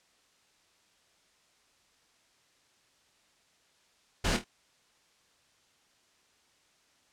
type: noise with echo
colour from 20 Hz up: pink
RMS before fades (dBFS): -28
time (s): 4.24-4.37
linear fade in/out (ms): 10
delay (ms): 25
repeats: 3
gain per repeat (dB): -8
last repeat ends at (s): 4.445
effects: white hiss -67 dBFS RMS until 7.12 s + low-pass 7000 Hz 12 dB/octave